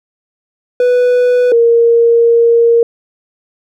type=tone pair in turn; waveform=triangle / sine; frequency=493.9 / 466.2 Hz; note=B4 / A#4; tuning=0 / 0 cents; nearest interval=minor second; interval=100 cents; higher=first; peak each=-5 dBFS; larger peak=neither; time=0.8-1.52 / 1.52-2.83 s; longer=second; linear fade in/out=2 ms; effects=none